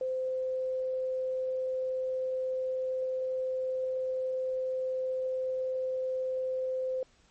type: tone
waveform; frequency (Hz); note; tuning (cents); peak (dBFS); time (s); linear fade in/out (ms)
sine; 517; C5; -21; -29; 0.01-7.03; 2
effects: pink hiss -65 dBFS RMS until 7.3 s + MP3 32 kbps